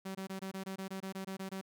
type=tone bursts; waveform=sawtooth; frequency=191.5 Hz; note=G3; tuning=40 cents flat; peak=-35 dBFS; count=13; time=0.05-1.614 s; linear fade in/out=10 ms; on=100 ms; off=22 ms; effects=none